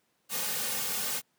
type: noise with comb filter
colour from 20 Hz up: white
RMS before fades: -32 dBFS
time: 0.29-1.22 s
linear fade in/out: 50 ms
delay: 3 ms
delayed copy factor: -1
effects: pink hiss -73 dBFS RMS until 1.38 s + high-pass 150 Hz 12 dB/octave